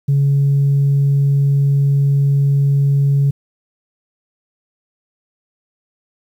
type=tone; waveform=sine; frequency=140 Hz; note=C#3; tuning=18 cents sharp; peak=-9 dBFS; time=0.08-3.31 s; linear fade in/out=10 ms; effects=tanh soft clip ceiling -8 dBFS + 8-bit